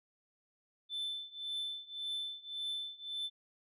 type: tone with tremolo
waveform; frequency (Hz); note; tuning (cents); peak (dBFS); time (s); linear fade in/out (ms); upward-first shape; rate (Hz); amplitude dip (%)
sine; 3527; A7; +3; -32; 0.89-3.3; 50; triangle; 1.8; 95
effects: tanh soft clip ceiling -34 dBFS